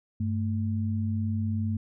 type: tone pair together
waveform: sine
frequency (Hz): 98.44 / 221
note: G2 / A3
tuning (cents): +8 / +8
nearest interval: octave + major second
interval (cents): 1400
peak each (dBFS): -27 / -30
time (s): 0.2-1.77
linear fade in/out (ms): 5
effects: none